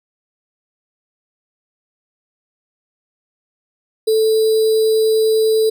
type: tone with sample-and-hold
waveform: sine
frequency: 440 Hz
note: A4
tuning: in tune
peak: -11 dBFS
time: 4.07-5.7 s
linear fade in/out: 10 ms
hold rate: 4410 Hz
effects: none